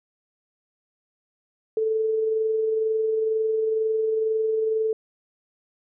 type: tone with amplitude modulation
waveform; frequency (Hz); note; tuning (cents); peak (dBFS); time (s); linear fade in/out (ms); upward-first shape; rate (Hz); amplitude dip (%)
sine; 440; A4; 0; -19; 1.77-4.93; 2; sine; 22.1; 30
effects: none